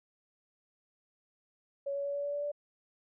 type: tone with pitch steps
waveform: sine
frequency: 559 / 562.9 / 566.8 / 570.7 / 574.7 / 578.7 / 582.7 Hz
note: C#5 / C#5 / C#5 / D5 / D5 / D5 / D5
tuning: +14 / +26 / +38 / -50 / -38 / -26 / -14 cents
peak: -32 dBFS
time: 1.86-2.518 s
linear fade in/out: 10 ms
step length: 94 ms
effects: none